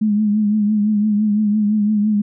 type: tone with vibrato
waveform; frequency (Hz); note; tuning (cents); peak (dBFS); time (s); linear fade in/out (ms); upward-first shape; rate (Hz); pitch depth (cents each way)
sine; 210.4; G#3; +23; -13; 0.01-2.22; 10; triangle; 5.9; 60
effects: none